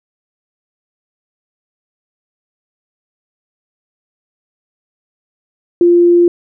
sine tone, 347.4 Hz, F4, 9 cents flat, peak -5 dBFS, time 5.81-6.28 s, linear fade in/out 2 ms, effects none

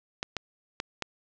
clicks, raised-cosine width 0.2 ms, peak -13 dBFS, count 4, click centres 0.229 / 0.367 / 0.801 / 1.023 s, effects low-pass 7000 Hz 12 dB/octave

